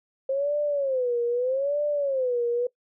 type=tone with vibrato; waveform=sine; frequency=529 Hz; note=C5; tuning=19 cents sharp; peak=-22 dBFS; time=0.29-2.67 s; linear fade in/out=5 ms; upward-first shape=sine; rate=0.8 Hz; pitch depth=190 cents each way; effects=noise-tail reverb RT60 0.1 s tail -21 dB re dry